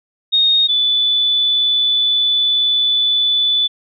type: tone pair in turn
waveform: sine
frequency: 3712 / 3481 Hz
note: A#7 / A7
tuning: -8 / -19 cents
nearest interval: minor second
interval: 111 cents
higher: first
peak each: -10 / -12 dBFS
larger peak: first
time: 0.32-0.68 / 0.68-3.68 s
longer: second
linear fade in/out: 20 ms
effects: none